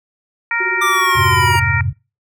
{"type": "harmonic tone", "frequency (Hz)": 466.2, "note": "A#4", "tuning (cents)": 0, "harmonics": [2, 3, 4, 5], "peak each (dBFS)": [-25, -22, -19, -21], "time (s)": [0.51, 1.81], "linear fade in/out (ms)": 2}
{"type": "tone with tremolo", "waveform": "sine", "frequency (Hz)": 370, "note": "F#4", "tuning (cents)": 0, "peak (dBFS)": -21, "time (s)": [0.6, 1.56], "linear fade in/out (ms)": 5, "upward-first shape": "sine", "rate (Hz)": 17, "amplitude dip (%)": 85}
{"type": "linear sweep", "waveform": "square", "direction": "down", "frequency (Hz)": [1191, 932.3], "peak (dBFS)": -15, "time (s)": [0.81, 1.6], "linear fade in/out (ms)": 10}
{"type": "chord", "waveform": "sine", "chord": "F minor", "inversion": "none", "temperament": "equal", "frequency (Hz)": [87.31, 103.83, 130.81], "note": ["F2", "Ab2", "C3"], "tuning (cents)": [0, 0, 0], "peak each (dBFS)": -20, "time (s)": [1.15, 1.93], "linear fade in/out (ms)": 20}
{"effects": ["noise-tail reverb RT60 0.3 s tail -25 dB re dry"]}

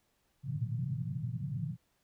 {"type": "band-pass noise", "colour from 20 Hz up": "white", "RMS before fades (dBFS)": -36, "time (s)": [0.43, 1.77], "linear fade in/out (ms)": 50, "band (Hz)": [110, 160], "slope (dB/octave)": 48, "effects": ["pink hiss -75 dBFS RMS until 2.03 s"]}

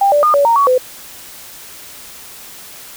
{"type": "tone with pitch steps", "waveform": "sine", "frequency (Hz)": [795, 585, 1218, 568, 926, 1124, 508], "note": ["G5", "D5", "D#6", "C#5", "A#5", "C#6", "B4"], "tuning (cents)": [24, -7, -37, 42, -12, 24, 49], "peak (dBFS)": -8, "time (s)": [0.01, 0.78], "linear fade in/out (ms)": 5, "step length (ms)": 110, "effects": ["white hiss -35 dBFS RMS until 2.96 s"]}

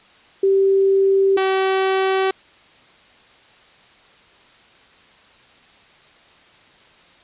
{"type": "tone pair in turn", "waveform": ["sine", "sawtooth"], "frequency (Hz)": [389.1, 382.2], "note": ["G4", "G4"], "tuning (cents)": [-13, -44], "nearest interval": "unison", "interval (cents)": 31, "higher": "first", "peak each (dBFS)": [-12, -12], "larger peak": "neither", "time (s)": [[0.43, 1.37], [1.37, 2.31]], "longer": "neither", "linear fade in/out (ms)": 5, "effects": ["white hiss -50 dBFS RMS until 7.23 s", "resampled to 8000 Hz"]}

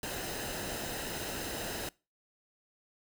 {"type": "noise with comb filter", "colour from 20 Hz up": "pink", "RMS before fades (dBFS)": -38, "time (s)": [0.03, 1.89], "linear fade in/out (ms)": 2, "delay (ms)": 0.88, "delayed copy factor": -0.55, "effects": ["noise-tail reverb RT60 0.3 s tail -24 dB re dry"]}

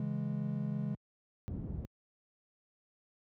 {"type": "chord", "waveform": "triangle", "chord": "C# minor", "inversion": "none", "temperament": "equal", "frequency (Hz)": [138.59, 164.81, 207.7], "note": ["C#3", "E3", "G#3"], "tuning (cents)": [0, 0, 0], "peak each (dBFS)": [-35, -37, -35], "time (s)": [0, 0.95], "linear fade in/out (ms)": 2}
{"type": "low-pass noise", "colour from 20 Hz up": "pink", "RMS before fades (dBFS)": -37, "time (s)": [1.48, 1.85], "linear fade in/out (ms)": 0, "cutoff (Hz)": 190, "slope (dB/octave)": 12}
{"effects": ["high-pass 60 Hz 12 dB/octave"]}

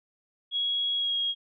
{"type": "tone with pitch glide", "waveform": "sine", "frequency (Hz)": [3322, 3278], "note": ["G#7", "G#7"], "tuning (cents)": [0, -23], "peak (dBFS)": -25, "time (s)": [0.51, 1.35], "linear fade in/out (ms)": 50, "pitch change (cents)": -23, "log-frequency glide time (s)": [0.95, 1.17], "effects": []}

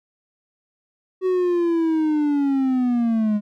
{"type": "linear sweep", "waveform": "triangle", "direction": "down", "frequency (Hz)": [375.8, 205.1], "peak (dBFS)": -15, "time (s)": [1.21, 3.41], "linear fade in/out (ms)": 50, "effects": []}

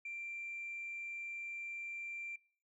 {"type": "tone", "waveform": "sine", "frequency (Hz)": 2361, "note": "D7", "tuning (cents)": 9, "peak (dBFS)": -40, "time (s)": [0.05, 2.36], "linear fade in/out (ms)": 5, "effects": ["noise-tail reverb RT60 0.6 s tail -26 dB re dry", "tanh soft clip ceiling -37 dBFS"]}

